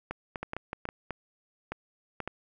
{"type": "clicks", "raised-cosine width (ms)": 0.5, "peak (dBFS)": -19, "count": 12, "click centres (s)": [0.11, 0.358, 0.43, 0.534, 0.566, 0.731, 0.854, 0.889, 1.107, 1.72, 2.203, 2.276], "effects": []}